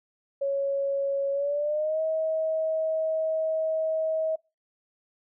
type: tone with pitch glide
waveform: sine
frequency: 554.4 to 636.8 Hz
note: C#5 to D#5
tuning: 0 to +40 cents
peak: -24 dBFS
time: 0.41-4.36 s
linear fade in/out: 10 ms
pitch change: +240 cents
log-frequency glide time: 1.32-2.01 s
effects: noise-tail reverb RT60 0.3 s tail -26 dB re dry